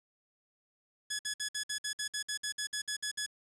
10% pulse tone bursts, 1693 Hz, G#6, 33 cents sharp, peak -24 dBFS, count 15, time 1.1-3.264 s, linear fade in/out 10 ms, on 92 ms, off 56 ms, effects resampled to 22050 Hz + 9-bit

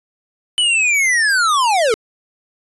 square linear sweep, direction down, 3009 to 414.6 Hz, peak -13 dBFS, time 0.58-1.94 s, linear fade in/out 0 ms, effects resampled to 24000 Hz

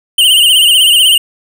square tone with vibrato, 2960 Hz, F#7, in tune, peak -5 dBFS, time 0.18-1.18 s, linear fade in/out 5 ms, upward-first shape sine, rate 16 Hz, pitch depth 97 cents each way, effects none

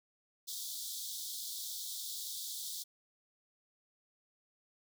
pink high-pass noise, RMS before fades -42 dBFS, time 0.47-2.84 s, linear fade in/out 20 ms, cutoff 3400 Hz, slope 96 dB/octave, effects none

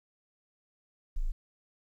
sine tone, 26.76 Hz, A0, 47 cents flat, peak -27 dBFS, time 1.16-1.32 s, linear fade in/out 10 ms, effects 11-bit

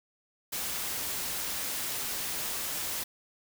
white noise, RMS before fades -34 dBFS, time 0.52-3.04 s, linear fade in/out 10 ms, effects none

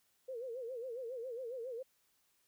sine tone with vibrato, 489.5 Hz, B4, 15 cents flat, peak -40 dBFS, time 0.28-1.83 s, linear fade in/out 10 ms, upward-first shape sine, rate 7.3 Hz, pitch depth 140 cents each way, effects white hiss -75 dBFS RMS until 2.47 s

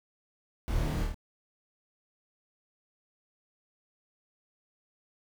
brown noise with echo, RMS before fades -31 dBFS, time 0.68-1.04 s, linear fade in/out 0 ms, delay 26 ms, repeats 4, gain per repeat -2 dB, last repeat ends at 1.144 s, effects none

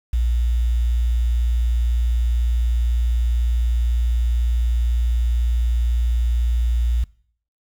sine tone with quantisation, 59 Hz, A#1, 22 cents sharp, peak -16 dBFS, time 0.13-7.04 s, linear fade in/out 5 ms, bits 7, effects noise-tail reverb RT60 0.6 s tail -23 dB re dry

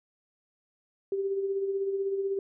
sine tone with tremolo, 392 Hz, G4, in tune, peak -25 dBFS, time 1.12-2.39 s, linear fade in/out 2 ms, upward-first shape sine, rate 16 Hz, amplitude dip 45%, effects none

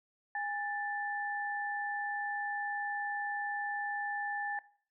sine tone pair together, 819.4 / 1760 Hz, G#5 / A6, -24 / 0 cents, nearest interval octave + minor second, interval 1324 cents, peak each -36 / -36 dBFS, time 0.35-4.59 s, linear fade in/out 2 ms, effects noise-tail reverb RT60 0.5 s tail -19 dB re dry

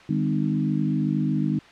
harmonic tone with a mistuned harmonic, 51 Hz, G#1, 31 cents flat, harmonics 3 / 4 / 5 / 6, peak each -25 / -26 / -27 / -28 dBFS, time 0.09-1.59 s, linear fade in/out 5 ms, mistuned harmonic 4, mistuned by -25 cents, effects white hiss -48 dBFS RMS until 1.71 s + low-pass 3000 Hz 12 dB/octave

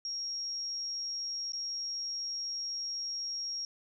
sine tone with dropouts, 5588 Hz, F8, in tune, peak -34 dBFS, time 0.05-3.65 s, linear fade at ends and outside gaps 1 ms, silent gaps 1.521-1.533 s, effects none

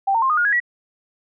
sine tone with pitch steps, 784 / 911 / 1058.7 / 1230.2 / 1429.6 / 1661.2 / 1930.4 Hz, G5 / A#5 / C6 / D#6 / F6 / G#6 / B6, 0 / -40 / +20 / -20 / +40 / 0 / -40 cents, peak -15 dBFS, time 0.07-0.602 s, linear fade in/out 10 ms, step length 76 ms, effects none

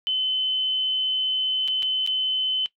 sine tone with dropouts, 3045 Hz, F#7, 49 cents sharp, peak -21 dBFS, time 0.07-2.66 s, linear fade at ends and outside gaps 0 ms, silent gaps 1.677-1.682 / 1.824-1.829 / 2.064-2.074 s, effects noise-tail reverb RT60 0.1 s tail -17 dB re dry

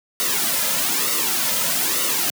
white noise with flanger, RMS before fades -21 dBFS, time 0.2-2.3 s, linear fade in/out 0 ms, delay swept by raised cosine 1.2 to 2.7 ms, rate 1.1 Hz, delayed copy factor -0.7, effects high-pass 150 Hz 12 dB/octave

